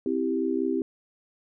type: chord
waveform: sine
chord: C major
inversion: none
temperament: equal with one note detuned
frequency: 261.6 / 327.7 / 392 Hz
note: C4 / E4 / G4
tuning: 0 / -10 / 0 cents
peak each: -28 dBFS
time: 0.06-0.82 s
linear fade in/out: 2 ms
effects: none